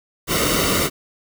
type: noise with comb filter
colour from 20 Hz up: pink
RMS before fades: -19 dBFS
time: 0.27-0.9 s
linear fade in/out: 50 ms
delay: 1.2 ms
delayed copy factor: -0.7
effects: none